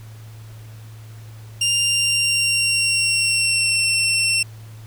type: tone with pitch glide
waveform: 20% pulse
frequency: 2794 to 2710 Hz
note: F7 to E7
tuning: 0 to +47 cents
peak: -11 dBFS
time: 1.61-4.43 s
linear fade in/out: 5 ms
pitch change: -53 cents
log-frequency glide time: 1.73-3.86 s
effects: added 110 Hz sine -36 dBFS peak until 4.86 s + pink hiss -49 dBFS RMS until 4.86 s